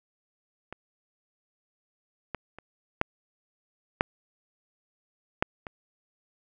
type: clicks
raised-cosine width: 0.5 ms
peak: -23 / -17 / -28 / -7 / -6 / -7 / -22 dBFS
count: 7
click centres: 0.726 / 2.347 / 2.586 / 3.014 / 4.009 / 5.425 / 5.668 s
effects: none